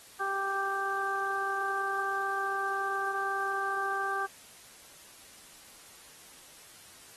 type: harmonic tone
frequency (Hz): 392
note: G4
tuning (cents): 0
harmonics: 1 / 2 / 3 / 4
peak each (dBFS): -38 / -35 / -33 / -34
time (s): 0.19-4.27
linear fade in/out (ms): 20
effects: white hiss -53 dBFS RMS until 7.16 s + AAC 32 kbps